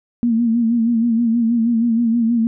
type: tone with vibrato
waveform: sine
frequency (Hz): 231.6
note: A#3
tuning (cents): -11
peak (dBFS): -13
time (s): 0.23-2.47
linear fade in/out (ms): 0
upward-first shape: sine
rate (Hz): 6.3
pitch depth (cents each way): 63
effects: none